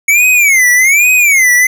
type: tone with vibrato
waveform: square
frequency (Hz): 2217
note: C#7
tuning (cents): 0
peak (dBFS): -6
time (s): 0.08-1.67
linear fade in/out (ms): 5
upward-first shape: sine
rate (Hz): 1.2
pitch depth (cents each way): 220
effects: none